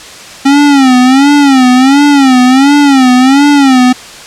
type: tone with vibrato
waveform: square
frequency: 269.4 Hz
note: C#4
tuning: 49 cents flat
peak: -3 dBFS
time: 0.45-3.93 s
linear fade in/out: 10 ms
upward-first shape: sine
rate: 1.4 Hz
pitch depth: 130 cents each way
effects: white hiss -28 dBFS RMS until 4.26 s + low-pass 7000 Hz 12 dB/octave